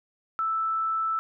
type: tone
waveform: sine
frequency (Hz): 1319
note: E6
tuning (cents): +1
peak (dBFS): -24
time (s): 0.39-1.19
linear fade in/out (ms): 0
effects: none